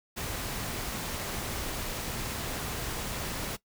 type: noise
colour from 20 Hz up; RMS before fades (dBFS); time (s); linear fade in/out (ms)
pink; -35; 0.16-3.57; 20
effects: noise-tail reverb RT60 0.1 s tail -18 dB re dry